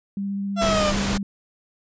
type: tone with vibrato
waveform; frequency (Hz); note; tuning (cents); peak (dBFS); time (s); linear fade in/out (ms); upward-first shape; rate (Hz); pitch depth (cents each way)
sine; 198.5; G3; +22; -24; 0.17-1.23; 2; triangle; 15; 12
type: exponential sweep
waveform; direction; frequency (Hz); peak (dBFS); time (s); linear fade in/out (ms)
30% pulse; down; 687 to 587.3; -17; 0.56-0.94; 50
type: noise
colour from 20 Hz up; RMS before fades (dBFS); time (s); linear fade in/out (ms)
pink; -25; 0.61-1.18; 10
effects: resampled to 16000 Hz